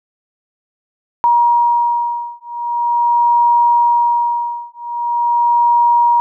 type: beating tone pair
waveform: sine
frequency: 950 / 950.43 Hz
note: A#5 / A#5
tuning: +33 / +33 cents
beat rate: 0.43 Hz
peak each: -14 dBFS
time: 1.24-6.2 s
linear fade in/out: 0 ms
effects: none